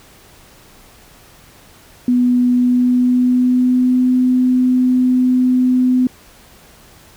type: tone with pitch glide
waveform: sine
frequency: 246.9 to 253 Hz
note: B3 to B3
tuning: 0 to +42 cents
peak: -10 dBFS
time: 2.08-6.07 s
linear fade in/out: 2 ms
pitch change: +42 cents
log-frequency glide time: 2.51-4.09 s
effects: pink hiss -45 dBFS RMS until 7.16 s